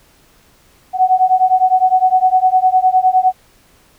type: beating tone pair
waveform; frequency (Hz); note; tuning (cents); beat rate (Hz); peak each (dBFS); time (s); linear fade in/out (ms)
sine; 740 / 749.8; F#5 / F#5; 0 / +23; 9.8; -12; 0.93-3.33; 50
effects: pink hiss -51 dBFS RMS until 3.98 s